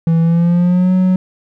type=tone with pitch glide; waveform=triangle; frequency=164.81 to 184.99 Hz; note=E3 to F#3; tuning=0 to 0 cents; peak=-7 dBFS; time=0.07-1.16 s; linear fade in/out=2 ms; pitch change=+200 cents; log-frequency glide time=0.21-0.93 s; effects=none